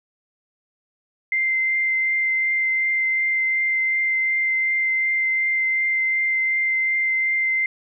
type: tone with vibrato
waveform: sine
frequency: 2084 Hz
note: C7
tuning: 7 cents flat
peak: -18 dBFS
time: 1.32-7.66 s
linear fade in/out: 2 ms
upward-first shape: triangle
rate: 2.7 Hz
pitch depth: 10 cents each way
effects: none